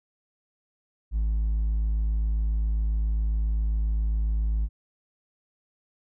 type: tone with hard clipping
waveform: triangle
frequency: 53.7 Hz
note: A1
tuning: 41 cents flat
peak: -21 dBFS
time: 1.11-4.69 s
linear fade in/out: 50 ms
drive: 1 dB
effects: none